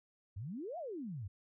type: exponential two-way sweep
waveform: sine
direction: up then down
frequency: 87.3 to 736 to 87.3 Hz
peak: -40 dBFS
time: 0.36-1.28 s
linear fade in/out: 10 ms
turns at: 0.78 s
effects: none